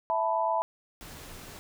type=chord; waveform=sine; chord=E suspended fourth; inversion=none; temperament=equal; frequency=659.3 / 880 / 987.8 Hz; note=E5 / A5 / B5; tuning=0 / 0 / 0 cents; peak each=-29 dBFS; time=0.1-0.62 s; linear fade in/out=0 ms
type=noise; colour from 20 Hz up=pink; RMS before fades=-45 dBFS; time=1.01-1.59 s; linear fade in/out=0 ms
effects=none